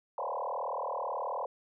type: tone with frequency modulation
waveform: sine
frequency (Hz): 773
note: G5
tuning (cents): -24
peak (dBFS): -32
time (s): 0.18-1.46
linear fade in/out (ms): 2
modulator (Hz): 38.8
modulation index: 6.9
effects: none